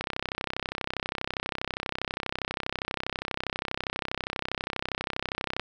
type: click train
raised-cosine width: 0.3 ms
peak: -13 dBFS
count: 182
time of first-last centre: 0.01-5.596 s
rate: 32.4 Hz
effects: none